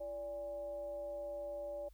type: tone with frequency modulation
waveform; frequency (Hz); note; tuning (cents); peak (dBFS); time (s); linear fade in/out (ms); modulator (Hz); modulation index
sine; 580; D5; -22; -40; 0-1.89; 10; 241; 0.35
effects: added 50 Hz sine -57 dBFS peak until 1.93 s + white hiss -75 dBFS RMS until 1.93 s